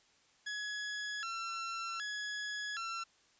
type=tone with vibrato; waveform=sawtooth; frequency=1508 Hz; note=F#6; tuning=32 cents sharp; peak=-34 dBFS; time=0.46-3.04 s; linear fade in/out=10 ms; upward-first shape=square; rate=0.65 Hz; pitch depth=190 cents each way; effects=white hiss -68 dBFS RMS until 3.39 s + resampled to 16000 Hz